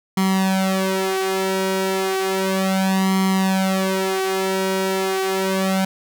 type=tone with flanger; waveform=sawtooth; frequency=190.6 Hz; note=G3; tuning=48 cents flat; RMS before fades=-20 dBFS; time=0.17-5.85 s; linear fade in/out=5 ms; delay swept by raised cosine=0.95 to 3.15 ms; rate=0.33 Hz; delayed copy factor=+1; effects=none